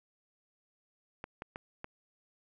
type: clicks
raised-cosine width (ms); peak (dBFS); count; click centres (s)
0.5; -25; 4; 1.241 / 1.421 / 1.559 / 1.844
effects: none